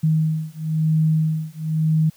sine beating tone pair, 157 / 158 Hz, D#3 / D#3, +16 / +27 cents, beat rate 1 Hz, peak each -20 dBFS, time 0.03-2.1 s, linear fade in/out 10 ms, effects white hiss -54 dBFS RMS until 2.16 s

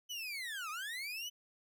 30% pulse linear two-way sweep, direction down then up, 3033 to 1196 to 3033 Hz, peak -37 dBFS, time 0.09-1.3 s, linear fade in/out 20 ms, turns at 0.7 s, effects none

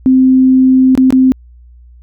sine tone with dropouts, 260 Hz, C4, 11 cents flat, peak -4 dBFS, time 0.06-1.32 s, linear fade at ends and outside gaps 0 ms, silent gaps 0.952-0.976 / 1.105-1.125 s, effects added 60 Hz sine -36 dBFS peak until 2.02 s

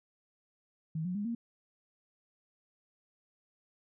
sine tone with pitch steps, 159.2 / 180.77 / 205.3 / 233.1 Hz, D#3 / F#3 / G#3 / A#3, +40 / -40 / -20 / 0 cents, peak -32 dBFS, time 0.95-1.35 s, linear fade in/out 5 ms, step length 100 ms, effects none

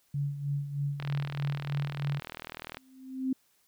sine tone with tremolo, 142.3 Hz, C#3, 46 cents sharp, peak -27 dBFS, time 0.14-2.2 s, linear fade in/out 5 ms, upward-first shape sine, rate 3.2 Hz, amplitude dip 65%
click train, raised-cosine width 0.3 ms, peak -22 dBFS, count 72, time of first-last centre 1-2.771 s, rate 40.1 Hz
sine tone with exponential growth, 261.6 Hz, C4, in tune, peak -24 dBFS, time 2.77-3.33 s, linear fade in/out 5 ms, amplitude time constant 120 ms
effects white hiss -69 dBFS RMS until 3.67 s

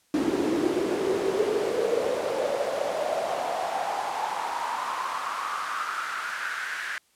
brown noise with high-pass filter sweep, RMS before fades -28 dBFS, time 0.14-6.98 s, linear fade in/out 0 ms, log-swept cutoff 300 to 1700 Hz, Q 6, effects white hiss -65 dBFS RMS until 7.15 s + low-pass 11000 Hz 12 dB/octave

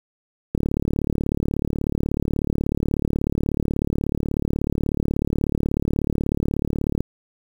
click train, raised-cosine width 3 ms, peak -9 dBFS, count 236, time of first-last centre 0.55-7.006 s, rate 36.4 Hz, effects 7-bit

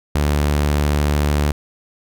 sawtooth tone, 73.42 Hz, D2, in tune, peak -11 dBFS, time 0.15-1.52 s, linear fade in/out 5 ms, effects none

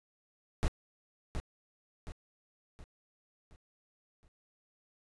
brown noise with echo, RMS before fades -28 dBFS, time 0.63-0.68 s, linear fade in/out 0 ms, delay 720 ms, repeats 5, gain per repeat -7 dB, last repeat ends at 4.28 s, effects resampled to 24000 Hz

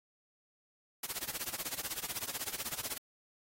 white noise with tremolo, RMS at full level -36 dBFS, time 1.03-2.98 s, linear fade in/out 5 ms, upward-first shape sine, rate 16 Hz, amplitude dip 95%, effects AAC 48 kbps

